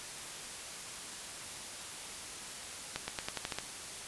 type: accelerating click train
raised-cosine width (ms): 0.2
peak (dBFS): -17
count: 8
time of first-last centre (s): 2.96-3.586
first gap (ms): 120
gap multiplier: 0.9
effects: white hiss -44 dBFS RMS until 4.07 s + resampled to 24000 Hz